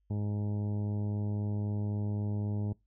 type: harmonic tone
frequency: 103.83 Hz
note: G#2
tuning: in tune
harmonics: 1 / 2 / 3 / 4 / 5 / 6 / 7 / 8 / 9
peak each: -31 / -37 / -45 / -47 / -54 / -53 / -60 / -56 / -62 dBFS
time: 0.1-2.73 s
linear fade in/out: 5 ms
effects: noise-tail reverb RT60 0.2 s tail -23 dB re dry + added 50 Hz sine -70 dBFS peak until 2.86 s